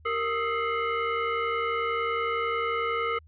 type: tone with frequency modulation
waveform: sine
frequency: 392 Hz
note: G4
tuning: in tune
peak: -25 dBFS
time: 0.05-3.19 s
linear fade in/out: 10 ms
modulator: 855 Hz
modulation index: 2.2
effects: added 78 Hz sine -51 dBFS peak until 3.27 s + resampled to 8000 Hz